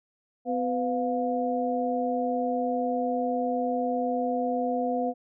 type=tone cluster; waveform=sine; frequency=251.9 / 502 / 710 Hz; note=B3 / B4 / F5; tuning=+34 / +28 / +28 cents; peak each=-29 dBFS; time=0.45-5.14 s; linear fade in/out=50 ms; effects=none